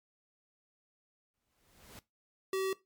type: noise with exponential growth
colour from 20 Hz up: pink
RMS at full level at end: -49 dBFS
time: 1.34-1.99 s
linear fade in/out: 0 ms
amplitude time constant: 140 ms
type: tone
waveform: square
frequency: 382.6 Hz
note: G4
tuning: 42 cents flat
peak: -31 dBFS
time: 2.53-2.73 s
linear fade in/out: 2 ms
effects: noise-tail reverb RT60 0.2 s tail -19 dB re dry + MP3 96 kbps